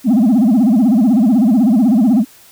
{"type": "tone with vibrato", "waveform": "sine", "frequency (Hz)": 233.1, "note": "A#3", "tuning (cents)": 0, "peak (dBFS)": -5, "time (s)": [0.04, 2.25], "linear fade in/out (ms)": 50, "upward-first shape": "sine", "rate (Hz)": 16, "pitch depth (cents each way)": 250, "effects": ["tanh soft clip ceiling -7 dBFS", "white hiss -44 dBFS RMS until 2.51 s"]}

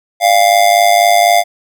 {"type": "tone with amplitude modulation", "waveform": "square", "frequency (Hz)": 698.5, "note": "F5", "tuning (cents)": 0, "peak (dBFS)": -4, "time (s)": [0.2, 1.44], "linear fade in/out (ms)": 50, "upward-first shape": "sine", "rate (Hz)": 104, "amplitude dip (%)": 75, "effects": []}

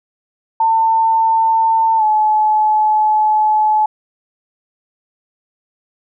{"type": "tone with pitch glide", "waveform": "sine", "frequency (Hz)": [897, 857.5], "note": ["A5", "A5"], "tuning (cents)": [33, -45], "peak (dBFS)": -10, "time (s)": [0.6, 3.86], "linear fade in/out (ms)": 5, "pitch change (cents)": -78, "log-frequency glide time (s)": [1.97, 2.03], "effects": []}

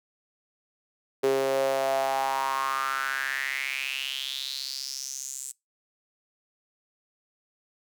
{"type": "tone with high-pass filter sweep", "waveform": "sawtooth", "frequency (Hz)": 134.7, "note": "C#3", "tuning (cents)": -49, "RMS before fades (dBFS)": -29, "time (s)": [1.23, 5.52], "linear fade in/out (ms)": 10, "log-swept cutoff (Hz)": [410, 8000], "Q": 5.9, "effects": ["noise-tail reverb RT60 0.2 s tail -23 dB re dry"]}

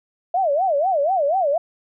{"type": "tone with vibrato", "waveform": "sine", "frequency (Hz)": 659.3, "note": "E5", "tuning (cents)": 0, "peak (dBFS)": -16, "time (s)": [0.34, 1.58], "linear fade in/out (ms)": 5, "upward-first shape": "sine", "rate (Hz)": 4.1, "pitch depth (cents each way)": 290, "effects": []}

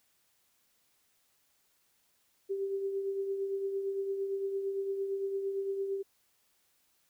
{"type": "tone with tremolo", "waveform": "sine", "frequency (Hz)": 392, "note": "G4", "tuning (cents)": 0, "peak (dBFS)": -29, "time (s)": [2.49, 6.03], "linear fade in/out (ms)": 20, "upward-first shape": "triangle", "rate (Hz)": 8.8, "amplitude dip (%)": 50, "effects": ["white hiss -72 dBFS RMS until 7.09 s"]}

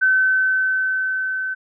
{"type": "tone with level ramp", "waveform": "sine", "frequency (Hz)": 1527, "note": "G6", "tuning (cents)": -46, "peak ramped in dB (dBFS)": [-12, -22], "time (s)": [0.01, 1.55], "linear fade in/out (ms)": 20, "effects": []}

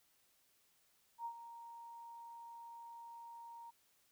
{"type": "tone with ADSR envelope", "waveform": "sine", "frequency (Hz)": 932.3, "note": "A#5", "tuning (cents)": 0, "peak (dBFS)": -39, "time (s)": [1.18, 3.71], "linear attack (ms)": 72, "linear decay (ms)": 77, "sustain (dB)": -11, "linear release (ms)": 16, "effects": ["white hiss -74 dBFS RMS until 4.11 s"]}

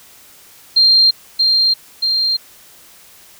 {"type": "tone with echo", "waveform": "sine", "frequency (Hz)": 4186, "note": "C8", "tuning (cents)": 0, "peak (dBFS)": -7, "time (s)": [0.76, 1.11], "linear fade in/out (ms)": 10, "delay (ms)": 630, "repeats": 2, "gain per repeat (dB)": -3, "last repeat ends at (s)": 2.37, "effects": ["white hiss -44 dBFS RMS until 3.39 s"]}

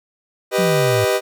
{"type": "chord", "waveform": "40% pulse", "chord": "G augmented", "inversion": "none", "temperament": "equal", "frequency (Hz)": [392, 493.9, 622.3], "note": ["G4", "B4", "D#5"], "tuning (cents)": [0, 0, 0], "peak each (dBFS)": -19, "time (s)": [0.51, 1.21], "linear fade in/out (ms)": 50}
{"type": "exponential sweep", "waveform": "sine", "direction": "down", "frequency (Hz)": [190.3, 103.83], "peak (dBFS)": -19, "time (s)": [0.58, 1.05], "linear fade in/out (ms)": 10}
{"effects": []}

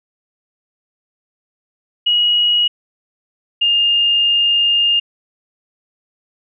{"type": "tone pair in turn", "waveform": "sine", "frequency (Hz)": [2900, 2821], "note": ["F#7", "F7"], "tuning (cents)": [-35, 17], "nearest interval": "unison", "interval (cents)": 48, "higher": "first", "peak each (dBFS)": -11, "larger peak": "neither", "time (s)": [[2.06, 2.68], [3.61, 5]], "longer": "second", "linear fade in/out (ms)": 10, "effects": []}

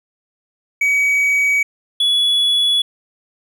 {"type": "tone pair in turn", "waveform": "triangle", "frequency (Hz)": [2267, 3397], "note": ["C#7", "G#7"], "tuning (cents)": [38, 38], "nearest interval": "perfect fifth", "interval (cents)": 700, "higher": "second", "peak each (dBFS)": -11, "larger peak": "neither", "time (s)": [[0.81, 1.63], [2, 2.82]], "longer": "neither", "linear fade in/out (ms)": 5, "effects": []}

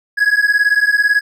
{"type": "beating tone pair", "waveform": "triangle", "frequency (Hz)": [1661.2, 1679.2], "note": ["G#6", "G#6"], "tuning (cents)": [0, 19], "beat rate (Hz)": 18, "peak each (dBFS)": -12, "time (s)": [0.17, 1.21], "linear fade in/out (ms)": 20, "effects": []}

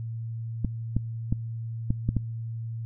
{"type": "clicks", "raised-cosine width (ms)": 5, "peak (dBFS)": -12, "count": 6, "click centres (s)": [0.647, 0.966, 1.325, 1.905, 2.09, 2.167], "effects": ["noise-tail reverb RT60 0.9 s tail -26 dB re dry", "added 114 Hz sine -31 dBFS peak until 2.85 s"]}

